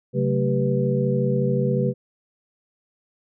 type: tone cluster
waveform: sine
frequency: 135.1 / 186.3 / 220.4 / 390.9 / 492.1 Hz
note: C#3 / F#3 / A3 / G4 / B4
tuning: -44 / +12 / +3 / -5 / -6 cents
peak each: -22 / -27 / -26 / -27 / -25 dBFS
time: 0.13-1.94 s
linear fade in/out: 50 ms
effects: none